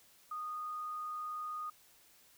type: tone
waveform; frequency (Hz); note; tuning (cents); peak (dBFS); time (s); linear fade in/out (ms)
sine; 1234; D#6; -15; -38; 0.31-1.7; 5
effects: white hiss -64 dBFS RMS until 2.37 s